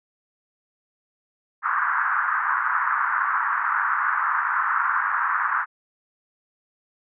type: band-pass noise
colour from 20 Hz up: white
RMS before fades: -23 dBFS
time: 1.62-5.66 s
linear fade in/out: 50 ms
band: 1000 to 1600 Hz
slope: 48 dB/octave
effects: none